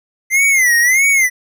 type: tone with vibrato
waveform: square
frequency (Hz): 2047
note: C7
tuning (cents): -38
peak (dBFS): -10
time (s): 0.3-1.3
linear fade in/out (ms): 50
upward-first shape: sine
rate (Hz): 1.6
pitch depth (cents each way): 160
effects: none